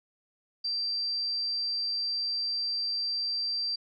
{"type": "tone", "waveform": "sine", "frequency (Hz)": 4699, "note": "D8", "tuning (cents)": 0, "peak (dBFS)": -28, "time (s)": [0.64, 3.76], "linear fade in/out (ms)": 10, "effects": []}